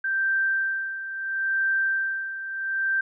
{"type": "tone with tremolo", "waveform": "sine", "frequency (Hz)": 1568, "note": "G6", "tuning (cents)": 0, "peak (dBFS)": -20, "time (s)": [0.04, 3.01], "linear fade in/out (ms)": 5, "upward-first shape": "sine", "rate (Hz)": 0.74, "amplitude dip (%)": 70, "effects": []}